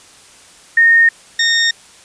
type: tone pair in turn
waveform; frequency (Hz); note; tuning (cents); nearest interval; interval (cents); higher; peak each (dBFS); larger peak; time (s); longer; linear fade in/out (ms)
sine / 20% pulse; 1841 / 1841; A#6 / A#6; -22 / -22; unison; 0; neither; -6; neither; 0.77-1.09 / 1.39-1.71; neither; 5
effects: white hiss -43 dBFS RMS until 2.04 s + resampled to 22050 Hz